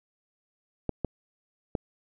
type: clicks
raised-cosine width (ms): 2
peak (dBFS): -14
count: 3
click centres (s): 0.893 / 1.047 / 1.752
effects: none